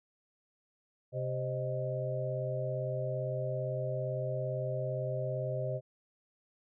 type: harmonic tone with a mistuned harmonic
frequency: 130.81 Hz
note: C3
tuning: in tune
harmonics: 1 / 3 / 4 / 5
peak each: -35 / -43 / -38 / -37 dBFS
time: 1.12-5.81 s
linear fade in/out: 50 ms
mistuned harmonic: 5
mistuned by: -90 cents
effects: none